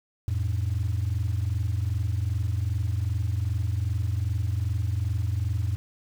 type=tone pair together; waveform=sine; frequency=86.75 / 109.3 Hz; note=F2 / A2; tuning=-11 / -11 cents; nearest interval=major third; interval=400 cents; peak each=-25 dBFS; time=0.28-5.76 s; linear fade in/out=0 ms; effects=tanh soft clip ceiling -20 dBFS + 8-bit